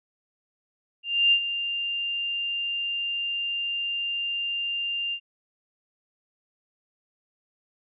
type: tone with ADSR envelope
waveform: sine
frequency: 2794 Hz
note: F7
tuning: in tune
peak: -15 dBFS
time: 1.03-5.2 s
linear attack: 290 ms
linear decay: 74 ms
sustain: -11 dB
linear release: 71 ms
effects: none